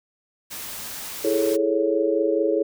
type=noise; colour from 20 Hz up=white; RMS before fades=-34 dBFS; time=0.5-1.57 s; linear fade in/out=20 ms
type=chord; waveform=sine; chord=A major seventh; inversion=second; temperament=equal; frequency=329.6 / 415.3 / 440 / 554.4 Hz; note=E4 / G#4 / A4 / C#5; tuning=0 / 0 / 0 / 0 cents; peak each=-24 dBFS; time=1.24-2.63 s; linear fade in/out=10 ms
effects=none